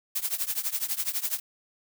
blue noise with tremolo, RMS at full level -26 dBFS, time 0.15-1.4 s, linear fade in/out 10 ms, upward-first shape triangle, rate 12 Hz, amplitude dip 95%, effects none

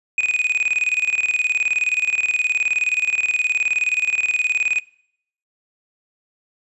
triangle tone with tremolo, 2490 Hz, D#7, 1 cent sharp, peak -13 dBFS, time 0.18-4.8 s, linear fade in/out 2 ms, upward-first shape square, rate 19 Hz, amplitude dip 75%, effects noise-tail reverb RT60 0.7 s tail -24 dB re dry + resampled to 24000 Hz

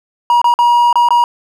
triangle tone with dropouts, 956 Hz, A#5, 43 cents sharp, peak -5 dBFS, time 0.3-1.24 s, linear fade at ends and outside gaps 1 ms, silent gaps 0.416-0.443 / 0.54-0.589 / 0.928-0.956 / 1.087-1.106 s, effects none

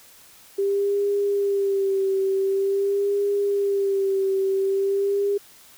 sine tone with vibrato, 395.1 Hz, G4, 14 cents sharp, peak -19 dBFS, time 0.58-5.38 s, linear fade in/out 10 ms, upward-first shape sine, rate 0.46 Hz, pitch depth 40 cents each way, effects white hiss -50 dBFS RMS until 5.77 s

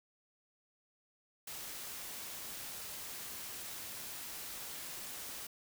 white noise, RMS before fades -45 dBFS, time 1.47-5.47 s, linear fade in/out 5 ms, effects none

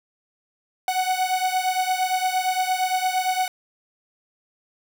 45% pulse beating tone pair, 740 / 748.7 Hz, F#5 / F#5, 0 / +20 cents, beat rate 8.7 Hz, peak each -23 / -25 dBFS, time 0.88-3.48 s, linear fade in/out 2 ms, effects none

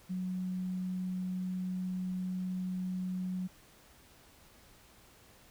sine tone, 184 Hz, F#3, 9 cents flat, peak -33 dBFS, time 0.09-3.48 s, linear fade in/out 20 ms, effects pink hiss -60 dBFS RMS until 5.5 s

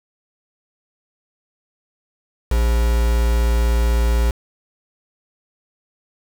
triangle tone with quantisation, 58 Hz, A#1, 8 cents flat, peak -12 dBFS, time 2.51-4.31 s, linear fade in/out 5 ms, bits 4, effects none

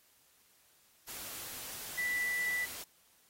sine tone in noise, 1975.5 Hz, B6, in tune, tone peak -31 dBFS, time 1.97-2.66 s, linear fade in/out 20 ms, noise white, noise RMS -44 dBFS, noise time 1.07-2.84 s, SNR +10 dB, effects white hiss -67 dBFS RMS until 3.29 s + AAC 48 kbps

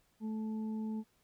harmonic tone, 218 Hz, A3, 16 cents flat, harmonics 1 / 2 / 4, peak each -35 / -50 / -54 dBFS, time 0.2-1.04 s, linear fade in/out 50 ms, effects pink hiss -73 dBFS RMS until 1.23 s

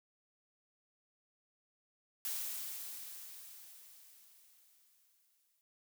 blue noise with exponential decay, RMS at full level -38 dBFS, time 2.25-5.61 s, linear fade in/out 0 ms, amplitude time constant 730 ms, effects none

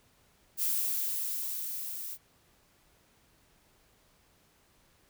violet noise with level ramp, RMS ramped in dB -29 to -40 dBFS, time 0.57-2.18 s, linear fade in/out 50 ms, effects pink hiss -66 dBFS RMS until 5.09 s

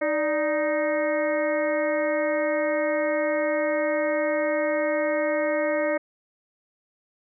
harmonic tone with a mistuned harmonic, 310.9 Hz, D#4, 1 cent flat, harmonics 1 / 2 / 3 / 4 / 5 / 6 / 7, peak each -29 / -23 / -36 / -36 / -37 / -33 / -34 dBFS, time 0.01-5.98 s, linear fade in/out 10 ms, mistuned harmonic 2, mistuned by -85 cents, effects none

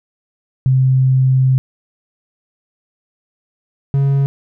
sine / triangle tone pair in turn, 130.81 / 138.43 Hz, C3 / C#3, 0 / -2 cents, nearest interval minor second, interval 98 cents, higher second, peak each -9 dBFS, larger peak neither, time 0.66-1.58 / 3.94-4.26 s, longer first, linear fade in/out 0 ms, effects none

